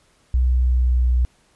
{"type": "tone with pitch glide", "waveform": "sine", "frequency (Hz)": [62.6, 61.6], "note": ["B1", "B1"], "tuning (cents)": [24, -4], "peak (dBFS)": -14, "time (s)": [0.34, 1.25], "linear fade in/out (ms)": 0, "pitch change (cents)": -28, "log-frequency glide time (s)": [0.55, 1.1], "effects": ["pink hiss -59 dBFS RMS until 1.55 s", "resampled to 24000 Hz"]}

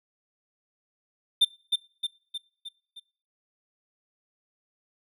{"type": "tone with echo", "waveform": "triangle", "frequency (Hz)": 3584, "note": "A7", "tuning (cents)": 31, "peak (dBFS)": -14, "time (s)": [1.41, 1.45], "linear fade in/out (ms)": 10, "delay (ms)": 310, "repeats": 5, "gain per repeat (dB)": -5, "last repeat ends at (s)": 3, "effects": ["noise-tail reverb RT60 0.5 s tail -22 dB re dry"]}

